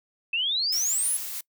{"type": "exponential sweep", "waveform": "sine", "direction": "up", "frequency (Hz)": [2597, 11175], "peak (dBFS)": -23, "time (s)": [0.33, 1.17], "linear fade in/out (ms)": 5}
{"type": "noise with tremolo", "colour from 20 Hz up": "blue", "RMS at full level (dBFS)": -33, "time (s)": [0.72, 1.41], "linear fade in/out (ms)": 5, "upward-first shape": "triangle", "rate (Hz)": 6.5, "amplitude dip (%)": 25}
{"effects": ["noise-tail reverb RT60 0.1 s tail -24 dB re dry"]}